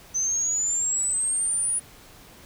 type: exponential sweep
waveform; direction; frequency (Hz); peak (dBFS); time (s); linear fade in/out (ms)
sine; up; 6100 to 9800; -22; 0.14-1.8; 20
effects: pink hiss -49 dBFS RMS until 2.45 s